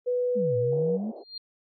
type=tone with pitch glide; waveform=sine; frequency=493.9 to 480.7 Hz; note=B4 to B4; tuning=0 to -47 cents; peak=-23 dBFS; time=0.06-0.98 s; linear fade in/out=20 ms; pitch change=-47 cents; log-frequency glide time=0.6-0.65 s
type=exponential two-way sweep; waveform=sine; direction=down then up; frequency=229.8 to 113 to 229.8 Hz; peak=-28 dBFS; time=0.35-1.12 s; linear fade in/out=20 ms; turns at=0.57 s
type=band-pass noise; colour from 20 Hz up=white; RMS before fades=-43 dBFS; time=0.71-1.24 s; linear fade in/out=20 ms; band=310 to 710 Hz; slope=48 dB/octave
type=tone with exponential growth; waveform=sine; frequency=4200 Hz; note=C8; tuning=6 cents sharp; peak=-32 dBFS; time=1.16-1.38 s; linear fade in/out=5 ms; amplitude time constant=47 ms
effects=AAC 64 kbps